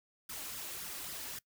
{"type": "noise with flanger", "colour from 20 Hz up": "white", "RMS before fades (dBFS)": -43, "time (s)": [0.29, 1.39], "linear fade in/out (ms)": 5, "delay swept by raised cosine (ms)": [0.57, 3.67], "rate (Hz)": 3.7, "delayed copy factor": 0.7, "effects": ["noise-tail reverb RT60 0.1 s tail -22 dB re dry"]}